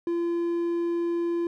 triangle tone, 341.7 Hz, F4, 38 cents flat, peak -22 dBFS, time 0.07-1.47 s, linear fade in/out 2 ms, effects none

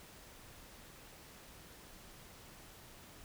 silence, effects pink hiss -56 dBFS RMS until 3.24 s

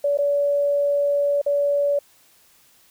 sine tone with dropouts, 572 Hz, D5, 46 cents flat, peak -17 dBFS, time 0.04-1.99 s, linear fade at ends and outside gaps 5 ms, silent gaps 0.174-0.186 / 1.416-1.462 s, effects white hiss -56 dBFS RMS until 2.9 s

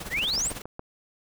pink noise with tremolo, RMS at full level -35 dBFS, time 0-0.62 s, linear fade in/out 5 ms, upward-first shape sine, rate 18 Hz, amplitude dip 70%
sine exponential sweep, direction up, 1749 to 9397 Hz, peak -24 dBFS, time 0.1-0.52 s, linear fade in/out 50 ms
click train, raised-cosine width 1 ms, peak -22 dBFS, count 5, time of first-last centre 0.24-0.794 s, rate 7.22 Hz
effects none

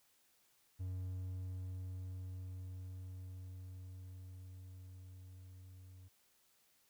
triangle tone with level ramp, 92.3 Hz, F#2, 4 cents flat, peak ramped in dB -37 to -52 dBFS, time 0.79-6.09 s, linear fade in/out 20 ms, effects white hiss -73 dBFS RMS until 6.89 s

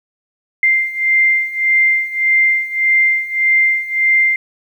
sine beating tone pair, 2093 / 2094.7 Hz, C7 / C7, 0 / +1 cents, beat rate 1.7 Hz, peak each -16 / -13 dBFS, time 0.63-4.36 s, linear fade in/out 2 ms, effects 8-bit

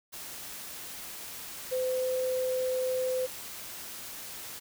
sine tone in noise, 512 Hz, C5, 38 cents flat, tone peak -27 dBFS, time 1.71-3.27 s, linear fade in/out 20 ms, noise white, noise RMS -42 dBFS, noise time 0.12-4.6 s, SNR +12 dB, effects none

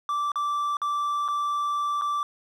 triangle tone with dropouts, 1168 Hz, D6, 10 cents flat, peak -22 dBFS, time 0.09-2.23 s, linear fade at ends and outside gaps 1 ms, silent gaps 0.318-0.357 / 0.769-0.817 / 1.28-1.285 / 2.013-2.019 s, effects none

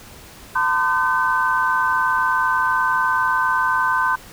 sine tone cluster, 904 / 1024 / 1195 / 1528 Hz, A5 / C6 / D6 / G6, +47 / -38 / +30 / -45 cents, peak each -25 / -19 / -27 / -20 dBFS, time 0.55-4.16 s, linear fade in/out 10 ms, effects pink hiss -42 dBFS RMS until 4.32 s

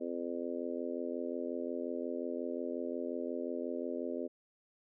harmonic tone, 85.6 Hz, F2, 34 cents flat, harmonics 3 / 4 / 5 / 6 / 7, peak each -40 / -41 / -42 / -43 / -43 dBFS, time 0-4.28 s, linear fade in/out 20 ms, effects none

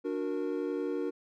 triangle chord, D augmented, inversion none, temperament equal with one note detuned, 293.7 / 364.7 / 466.2 Hz, D4 / F#4 / A#4, 0 / -25 / 0 cents, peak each -33 dBFS, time 0.04-1.11 s, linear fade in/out 20 ms, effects none

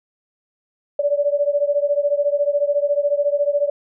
sine beating tone pair, 572 / 586 Hz, D5 / D5, -46 / -4 cents, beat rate 14 Hz, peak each -18 / -20 dBFS, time 0.99-3.7 s, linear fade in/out 5 ms, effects none

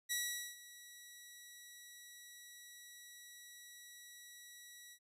10% pulse tone with ADSR envelope, 1935 Hz, B6, 36 cents flat, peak -26 dBFS, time 0.09-4.99 s, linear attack 26 ms, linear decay 440 ms, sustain -19 dB, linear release 68 ms, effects none

